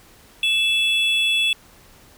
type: tone pair together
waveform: triangle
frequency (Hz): 2637 / 3408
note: E7 / G#7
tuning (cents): 0 / +44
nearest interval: major third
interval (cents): 444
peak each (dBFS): -18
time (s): 0.43-1.53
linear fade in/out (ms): 2
effects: pink hiss -50 dBFS RMS until 2.17 s